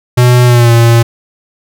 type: tone with pitch glide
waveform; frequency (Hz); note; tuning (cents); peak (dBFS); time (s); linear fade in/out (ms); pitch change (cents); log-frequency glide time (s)
square; 123.47 to 116.67; B2 to A#2; 0 to +2; -4; 0.17-1.03; 10; -98; 0.45-0.72
effects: none